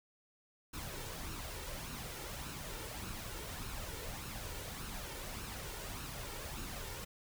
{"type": "noise with flanger", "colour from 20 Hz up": "pink", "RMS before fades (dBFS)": -44, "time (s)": [0.73, 7.05], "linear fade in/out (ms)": 10, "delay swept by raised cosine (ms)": [0.73, 2.23], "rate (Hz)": 1.7, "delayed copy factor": 0.5, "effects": []}